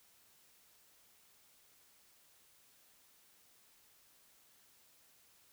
silence, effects white hiss -67 dBFS RMS until 5.52 s

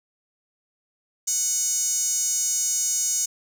sawtooth tone with high-pass filter, 740 Hz, F#5, in tune, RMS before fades -24 dBFS, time 1.27-3.26 s, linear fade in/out 10 ms, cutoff 6600 Hz, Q 6.6, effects none

